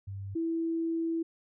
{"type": "tone pair in turn", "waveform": "sine", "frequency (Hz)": [98.2, 329.5], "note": ["G2", "E4"], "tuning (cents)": [4, -1], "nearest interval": "octave + major sixth", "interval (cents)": 2095, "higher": "second", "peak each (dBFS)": [-36, -28], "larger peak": "second", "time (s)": [[0.07, 0.35], [0.35, 1.23]], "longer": "second", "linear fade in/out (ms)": 10, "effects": []}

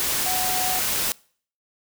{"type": "tone in noise", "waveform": "sine", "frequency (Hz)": 740, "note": "F#5", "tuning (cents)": 0, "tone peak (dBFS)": -27, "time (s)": [0.26, 0.79], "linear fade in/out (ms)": 0, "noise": "white", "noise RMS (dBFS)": -24, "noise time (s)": [0, 1.12], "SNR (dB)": -6, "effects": ["noise-tail reverb RT60 0.5 s tail -24 dB re dry"]}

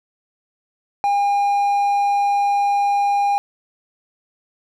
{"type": "tone", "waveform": "triangle", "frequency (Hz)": 808, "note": "G#5", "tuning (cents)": -48, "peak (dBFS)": -13, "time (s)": [1.04, 3.38], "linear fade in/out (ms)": 0, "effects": []}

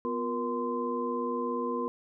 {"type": "tone cluster", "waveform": "sine", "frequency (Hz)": [247.9, 355.5, 472.5, 1034], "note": ["B3", "F4", "A#4", "C6"], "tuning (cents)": [7, 31, 23, -21], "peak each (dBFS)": [-34, -37, -33, -34], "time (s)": [0.05, 1.88], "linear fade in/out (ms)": 0, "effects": []}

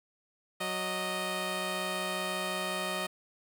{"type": "tone pair together", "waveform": "10% pulse", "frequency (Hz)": [185, 620.6], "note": ["F#3", "D#5"], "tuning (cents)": [0, -5], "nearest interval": "octave + major sixth", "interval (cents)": 2095, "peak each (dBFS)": [-28, -25], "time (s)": [0.6, 3.07], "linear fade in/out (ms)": 10, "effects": []}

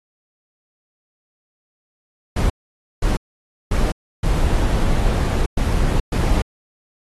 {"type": "noise bursts at uneven times", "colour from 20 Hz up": "brown", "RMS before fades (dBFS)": -17, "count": 6, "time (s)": [[2.36, 2.5], [3.02, 3.17], [3.71, 3.92], [4.23, 5.46], [5.57, 6], [6.12, 6.42]], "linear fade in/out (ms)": 5, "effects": ["AAC 32 kbps"]}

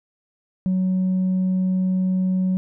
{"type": "tone with tanh clipping", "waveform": "triangle", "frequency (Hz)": 185.9, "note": "F#3", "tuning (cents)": 8, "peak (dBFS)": -18, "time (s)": [0.66, 2.57], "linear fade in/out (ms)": 0, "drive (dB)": 6, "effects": []}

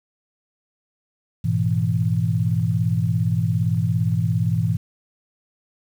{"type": "chord", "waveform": "sine", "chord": "E major", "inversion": "first", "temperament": "equal with one note detuned", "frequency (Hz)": [103.83, 121.28, 164.81], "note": ["G#2", "B2", "E3"], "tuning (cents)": [0, -31, 0], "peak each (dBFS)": -22, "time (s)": [1.44, 4.77], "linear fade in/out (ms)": 10, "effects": ["8-bit"]}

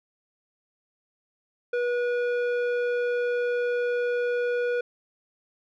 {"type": "tone with low-pass filter", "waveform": "square", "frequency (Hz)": 485.4, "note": "B4", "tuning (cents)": -30, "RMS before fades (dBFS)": -26, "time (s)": [1.73, 4.81], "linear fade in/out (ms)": 5, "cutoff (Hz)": 1800, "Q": 0.97, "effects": []}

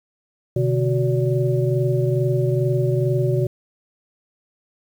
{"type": "tone cluster", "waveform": "sine", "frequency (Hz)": [127.4, 149.7, 370.6, 575], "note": ["C3", "D3", "F#4", "D5"], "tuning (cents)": [-46, 33, 3, -37], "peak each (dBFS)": [-19, -25, -22, -27], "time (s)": [0.56, 3.47], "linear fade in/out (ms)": 5, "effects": ["8-bit"]}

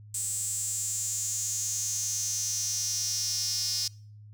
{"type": "tone with high-pass filter sweep", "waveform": "square", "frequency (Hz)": 164.81, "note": "E3", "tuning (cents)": 0, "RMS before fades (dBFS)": -31, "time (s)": [0.14, 3.88], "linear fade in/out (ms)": 5, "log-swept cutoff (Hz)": [7900, 5200], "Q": 6.9, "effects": ["noise-tail reverb RT60 0.5 s tail -25 dB re dry", "added 105 Hz sine -46 dBFS peak until 4.33 s"]}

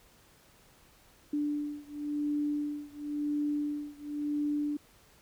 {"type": "beating tone pair", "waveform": "sine", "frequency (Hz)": [293.7, 294.65], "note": ["D4", "D4"], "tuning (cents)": [0, 6], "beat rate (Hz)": 0.95, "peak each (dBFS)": [-33, -34], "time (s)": [1.33, 4.77], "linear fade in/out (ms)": 5, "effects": ["pink hiss -61 dBFS RMS until 5.21 s"]}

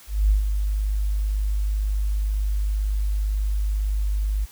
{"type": "tone with ADSR envelope", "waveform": "sine", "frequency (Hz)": 51, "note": "G#1", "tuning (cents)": -31, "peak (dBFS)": -13, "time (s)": [0.07, 4.46], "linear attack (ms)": 230, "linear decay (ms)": 120, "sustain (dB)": -7, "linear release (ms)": 23, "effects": ["white hiss -48 dBFS RMS until 4.51 s"]}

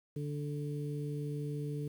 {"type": "harmonic tone", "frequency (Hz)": 146.4, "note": "D3", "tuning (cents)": -5, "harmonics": [1, 2, 3], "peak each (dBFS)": [-36, -43, -43], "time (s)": [0.16, 1.88], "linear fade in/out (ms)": 5, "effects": ["10-bit"]}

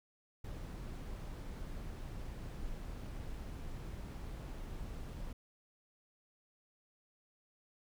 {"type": "noise", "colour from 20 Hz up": "brown", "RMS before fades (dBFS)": -44, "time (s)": [0.44, 5.33], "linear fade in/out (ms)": 5, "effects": []}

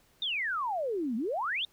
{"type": "exponential two-way sweep", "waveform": "sine", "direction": "down then up", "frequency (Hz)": [3739, 212.3, 3739], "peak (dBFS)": -29, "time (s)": [0.22, 1.65], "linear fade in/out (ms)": 2, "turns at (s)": 1.16, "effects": ["pink hiss -65 dBFS RMS until 1.72 s"]}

